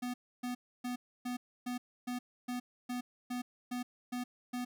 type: tone bursts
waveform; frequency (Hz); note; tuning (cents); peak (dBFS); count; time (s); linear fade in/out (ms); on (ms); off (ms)
square; 246.9; B3; 0; -36; 12; 0.02-4.65; 10; 120; 290
effects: none